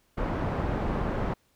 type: low-pass noise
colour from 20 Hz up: pink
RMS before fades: -29 dBFS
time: 0.17-1.34 s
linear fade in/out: 10 ms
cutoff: 1100 Hz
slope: 12 dB/octave
effects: pink hiss -68 dBFS RMS until 1.55 s